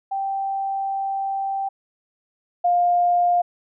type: tone pair in turn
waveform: sine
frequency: 782 / 704.6 Hz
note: G5 / F5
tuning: -4 / +15 cents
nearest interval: major second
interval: 181 cents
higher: first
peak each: -22 / -15 dBFS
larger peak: second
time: 0.11-1.69 / 2.64-3.42 s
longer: first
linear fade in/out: 10 ms
effects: none